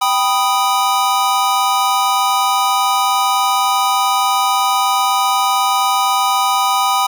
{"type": "chord", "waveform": "square", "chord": "G augmented", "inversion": "none", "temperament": "equal", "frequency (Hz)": [784, 987.8, 1244.5], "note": ["G5", "B5", "D#6"], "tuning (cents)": [0, 0, 0], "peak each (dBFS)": -18, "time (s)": [0.01, 7.07], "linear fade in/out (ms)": 10, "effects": []}